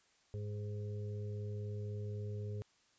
harmonic tone, 103.83 Hz, G#2, in tune, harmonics 1 / 2 / 4 / 5, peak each -39 / -53 / -48 / -56 dBFS, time 0.34-2.62 s, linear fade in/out 0 ms, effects white hiss -71 dBFS RMS until 2.98 s + resampled to 16000 Hz

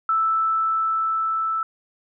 sine tone with level ramp, 1318.5 Hz, E6, in tune, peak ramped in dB -17 to -21 dBFS, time 0.09-1.63 s, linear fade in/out 2 ms, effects none

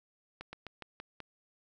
slowing click train, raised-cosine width 0.3 ms, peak -27 dBFS, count 6, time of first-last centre 0.41-1.203 s, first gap 120 ms, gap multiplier 1.14, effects none

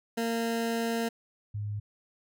20% pulse / sine tone pair in turn, 230 / 104 Hz, A#3 / G#2, -23 / +3 cents, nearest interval octave + major second, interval 1374 cents, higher first, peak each -23 / -31 dBFS, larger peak first, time 0.17-1.09 / 1.54-1.8 s, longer first, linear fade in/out 10 ms, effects none

